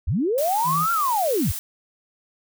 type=linear two-way sweep; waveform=sine; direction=up then down; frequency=51.91 to 1396.9 to 51.91 Hz; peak=-19 dBFS; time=0.07-1.52 s; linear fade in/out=10 ms; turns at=0.92 s
type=noise; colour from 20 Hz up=blue; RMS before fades=-31 dBFS; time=0.38-1.59 s; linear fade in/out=0 ms
type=tone; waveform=sine; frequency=162 Hz; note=E3; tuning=30 cents flat; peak=-26 dBFS; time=0.64-0.87 s; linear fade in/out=50 ms
effects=none